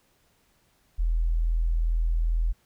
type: tone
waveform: sine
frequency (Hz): 41.2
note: E1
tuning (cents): 0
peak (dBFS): -21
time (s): 0.98-2.53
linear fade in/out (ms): 20
effects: pink hiss -66 dBFS RMS until 2.65 s